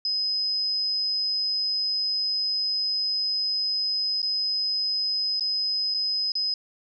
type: tone with dropouts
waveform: sine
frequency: 5050 Hz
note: D#8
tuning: 25 cents sharp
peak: -23 dBFS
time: 0.05-6.54 s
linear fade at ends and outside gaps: 2 ms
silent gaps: 4.219-4.228 / 5.397-5.407 / 5.941-5.945 / 6.32-6.353 s
effects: none